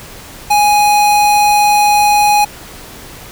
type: tone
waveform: square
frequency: 830.6 Hz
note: G#5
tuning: in tune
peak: -8 dBFS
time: 0.5-2.45 s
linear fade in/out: 10 ms
effects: pink hiss -33 dBFS RMS until 3.31 s